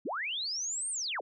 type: linear two-way sweep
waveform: sine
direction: up then down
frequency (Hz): 160 to 8950 to 271.7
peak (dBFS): -32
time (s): 0.05-1.21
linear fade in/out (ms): 10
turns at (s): 0.9
effects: none